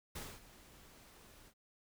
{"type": "noise with ADSR envelope", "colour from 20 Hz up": "pink", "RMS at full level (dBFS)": -44, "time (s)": [0.15, 1.54], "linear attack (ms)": 8, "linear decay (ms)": 240, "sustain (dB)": -16, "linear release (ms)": 72, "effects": []}